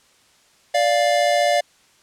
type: tone pair together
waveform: square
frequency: 585.2 / 700 Hz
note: D5 / F5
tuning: -6 / +4 cents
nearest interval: minor third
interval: 310 cents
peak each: -19 dBFS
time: 0.74-1.61 s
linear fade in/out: 10 ms
effects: white hiss -56 dBFS RMS until 2.02 s + low-pass 8000 Hz 12 dB/octave